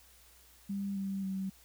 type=tone with pitch steps; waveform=sine; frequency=198.5 / 194.98 / 191.52 Hz; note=G3 / G3 / G3; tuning=+22 / -9 / -40 cents; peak=-33 dBFS; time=0.69-1.5 s; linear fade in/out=10 ms; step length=270 ms; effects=added 60 Hz sine -64 dBFS peak until 1.64 s + white hiss -61 dBFS RMS until 1.64 s